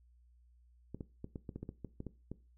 clicks, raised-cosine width 3 ms, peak -29 dBFS, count 12, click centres 0.946 / 1.008 / 1.244 / 1.358 / 1.492 / 1.56 / 1.63 / 1.691 / 1.847 / 2.004 / 2.067 / 2.316 s, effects noise-tail reverb RT60 0.3 s tail -18 dB re dry + added 60 Hz sine -62 dBFS peak until 2.57 s

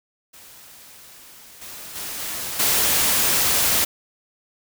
white noise with level steps, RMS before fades -45 / -37 / -31 / -29 / -19 dBFS, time 0.33-3.85 s, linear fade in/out 10 ms, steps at 1.61 / 1.95 / 2.19 / 2.59 s, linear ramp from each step 10 ms, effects none

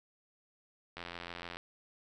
click train, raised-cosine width 0.3 ms, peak -26 dBFS, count 53, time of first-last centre 0.97-1.57 s, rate 86.7 Hz, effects none

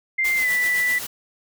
sine tone with pitch glide, 2093 to 1975.5 Hz, C7 to B6, 0 to 0 cents, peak -18 dBFS, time 0.18-0.99 s, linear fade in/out 10 ms, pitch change -100 cents, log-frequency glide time 0.37-0.49 s
white noise with tremolo, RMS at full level -30 dBFS, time 0.24-1.07 s, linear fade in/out 10 ms, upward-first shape sine, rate 7.8 Hz, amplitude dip 45%
effects none

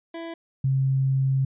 25% pulse / sine tone pair in turn, 332.4 / 134.06 Hz, E4 / C3, +15 / +42 cents, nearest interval octave + major third, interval 1573 cents, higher first, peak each -29 / -19 dBFS, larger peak second, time 0.14-0.34 / 0.64-1.45 s, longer second, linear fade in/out 5 ms, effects resampled to 8000 Hz

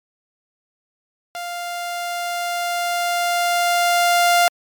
sawtooth tone with level ramp, 698.5 Hz, F5, in tune, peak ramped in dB -23 to -8 dBFS, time 1.35-4.48 s, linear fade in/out 0 ms, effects MP3 96 kbps

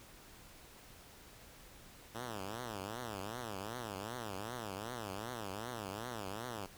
5% pulse tone with vibrato, 108.9 Hz, A2, 17 cents flat, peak -30 dBFS, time 2.14-6.67 s, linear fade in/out 20 ms, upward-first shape triangle, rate 2.6 Hz, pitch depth 280 cents each way, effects pink hiss -57 dBFS RMS until 6.77 s

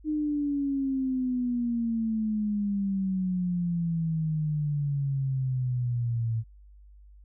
sine exponential sweep, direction down, 308.1 to 111.6 Hz, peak -25 dBFS, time 0.04-6.44 s, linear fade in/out 50 ms, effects added 50 Hz sine -49 dBFS peak until 7.24 s

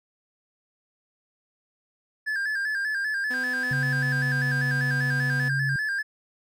triangle tone with vibrato, 1661.2 Hz, G#6, in tune, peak -23 dBFS, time 2.26-6.03 s, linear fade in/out 20 ms, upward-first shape square, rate 5.1 Hz, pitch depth 66 cents each way
sawtooth tone with pitch glide, 252.5 to 249 Hz, B3 to B3, +39 to +14 cents, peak -31 dBFS, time 3.3-5.49 s, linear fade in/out 10 ms, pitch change -25 cents, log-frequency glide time 3.9-4.48 s
sine tone, 136.6 Hz, C#3, 25 cents flat, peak -25 dBFS, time 3.71-5.76 s, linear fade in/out 2 ms
effects none

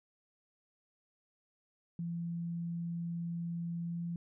sine tone with pitch glide, 169.8 to 170.78 Hz, F3 to F3, -48 to -38 cents, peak -35 dBFS, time 1.99-4.16 s, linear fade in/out 2 ms, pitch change +10 cents, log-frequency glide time 3.84-4.05 s, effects none

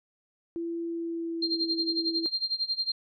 sine tone with pitch glide, 336.4 to 330 Hz, E4 to E4, +35 to +2 cents, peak -30 dBFS, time 0.56-2.26 s, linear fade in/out 0 ms, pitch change -33 cents, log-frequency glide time 0.82-1.64 s
sine tone with tremolo, 4186 Hz, C8, in tune, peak -24 dBFS, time 1.42-2.92 s, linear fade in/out 5 ms, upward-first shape sine, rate 11 Hz, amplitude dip 90%
effects none

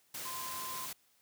sine tone in noise, 1035 Hz, C6, 19 cents flat, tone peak -42 dBFS, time 0.25-0.86 s, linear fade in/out 5 ms, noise white, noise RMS -42 dBFS, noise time 0.14-0.93 s, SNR -3 dB, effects white hiss -70 dBFS RMS until 1.21 s + high-pass 60 Hz 12 dB/octave

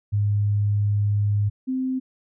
sine tone pair in turn, 103 / 259.5 Hz, G#2 / C4, -14 / -14 cents, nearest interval octave + major third, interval 1600 cents, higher second, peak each -18 / -22 dBFS, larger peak first, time 0.12-1.5 / 1.67-2 s, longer first, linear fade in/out 20 ms, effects none

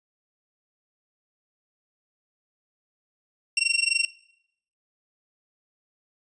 sawtooth tone with amplitude modulation, 2737 Hz, F7, 36 cents flat, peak -14 dBFS, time 3.57-4.05 s, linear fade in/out 2 ms, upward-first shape sine, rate 23.6 Hz, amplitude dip 95%, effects noise-tail reverb RT60 0.7 s tail -19 dB re dry + resampled to 22050 Hz

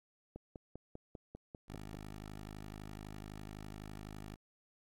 click train, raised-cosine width 2 ms, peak -33 dBFS, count 9, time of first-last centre 0.36-1.944 s, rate 5.05 Hz
10% pulse tone, 51.91 Hz, G#1, in tune, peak -38 dBFS, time 1.68-4.36 s, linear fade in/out 10 ms
effects AAC 48 kbps

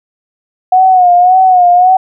sine tone with vibrato, 730 Hz, F#5, 24 cents flat, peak -3 dBFS, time 0.72-1.97 s, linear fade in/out 5 ms, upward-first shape sine, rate 1.8 Hz, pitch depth 60 cents each way, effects none

